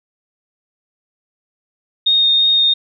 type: tone with vibrato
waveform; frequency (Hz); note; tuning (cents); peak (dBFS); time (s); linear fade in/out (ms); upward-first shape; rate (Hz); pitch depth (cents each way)
sine; 3694; A#7; -16; -10; 2.06-2.74; 10; sine; 2.9; 8
effects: none